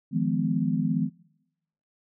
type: chord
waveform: sine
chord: F half-diminished seventh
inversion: third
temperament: just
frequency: 157.15 / 174.61 / 209.5 / 251.4 Hz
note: Eb3 / F3 / Ab3 / Cb4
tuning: +18 / 0 / +15 / +31 cents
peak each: -28 dBFS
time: 0.11-1.1 s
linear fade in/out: 50 ms
effects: noise-tail reverb RT60 0.9 s tail -24 dB re dry